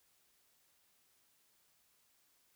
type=silence; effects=white hiss -73 dBFS RMS until 2.55 s